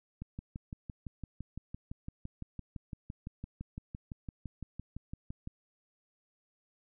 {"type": "click train", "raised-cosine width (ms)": 5, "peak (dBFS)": -28, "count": 32, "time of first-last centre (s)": [0.22, 5.474], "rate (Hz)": 5.9, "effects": []}